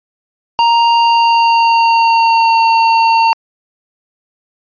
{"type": "tone with pitch glide", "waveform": "square", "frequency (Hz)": [932.3, 910], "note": ["A#5", "A#5"], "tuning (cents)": [0, -42], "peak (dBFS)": -8, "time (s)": [0.59, 3.33], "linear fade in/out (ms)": 0, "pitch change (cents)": -42, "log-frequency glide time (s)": [0.93, 2.62], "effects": ["resampled to 11025 Hz"]}